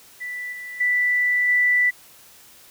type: tone with level steps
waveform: sine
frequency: 1975.5 Hz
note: B6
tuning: in tune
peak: -28 / -32 / -17 / -15 dBFS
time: 0.2-1.91 s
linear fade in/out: 20 ms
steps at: 0.52 / 0.8 / 1.48 s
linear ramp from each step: 10 ms
effects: white hiss -49 dBFS RMS until 2.7 s